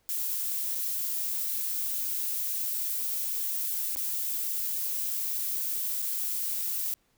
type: noise with dropouts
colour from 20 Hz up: violet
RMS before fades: -31 dBFS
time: 0.09-6.94 s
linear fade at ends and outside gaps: 0 ms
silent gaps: 0.75-0.754 / 3.953-3.969 / 6.019-6.024 s
effects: pink hiss -70 dBFS RMS until 7.17 s